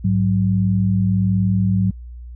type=tone pair together; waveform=sine; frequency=104.9 / 186.26 Hz; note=G#2 / F#3; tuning=+18 / +12 cents; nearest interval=minor seventh; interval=994 cents; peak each=-17 dBFS; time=0.04-1.91 s; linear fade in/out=10 ms; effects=added 60 Hz sine -32 dBFS peak until 2.35 s